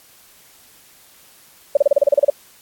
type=tone bursts; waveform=sine; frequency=570 Hz; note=C#5; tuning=48 cents sharp; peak=-8 dBFS; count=11; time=1.75-2.301 s; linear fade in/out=5 ms; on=21 ms; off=32 ms; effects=white hiss -49 dBFS RMS until 2.61 s + AAC 64 kbps